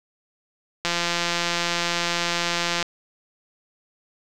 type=click train; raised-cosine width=0.2 ms; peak=-6 dBFS; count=341; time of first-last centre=0.85-2.827 s; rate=172 Hz; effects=none